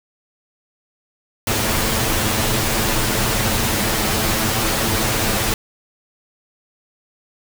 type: noise with comb filter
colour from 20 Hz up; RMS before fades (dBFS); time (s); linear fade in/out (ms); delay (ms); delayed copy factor
pink; -19; 1.47-5.54; 2; 9.1; +0.6
effects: none